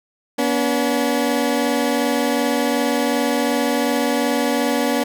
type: tone pair together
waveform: 20% pulse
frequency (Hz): 242.3 / 285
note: B3 / C#4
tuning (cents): -33 / +48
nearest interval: minor third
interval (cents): 281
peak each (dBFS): -15 / -15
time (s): 0.38-5.04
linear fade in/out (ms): 10
effects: none